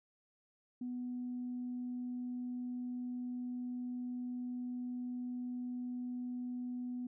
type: tone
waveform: sine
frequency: 247.4 Hz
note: B3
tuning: 3 cents sharp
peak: -37 dBFS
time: 0.81-7.07 s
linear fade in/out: 5 ms
effects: tanh soft clip ceiling -33 dBFS